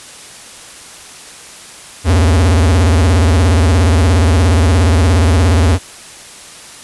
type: tone with vibrato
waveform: square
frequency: 85.1 Hz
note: F2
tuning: 44 cents flat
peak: -8 dBFS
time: 2.04-5.79 s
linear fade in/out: 50 ms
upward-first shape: sine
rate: 17 Hz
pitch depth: 230 cents each way
effects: white hiss -34 dBFS RMS until 6.83 s + resampled to 24000 Hz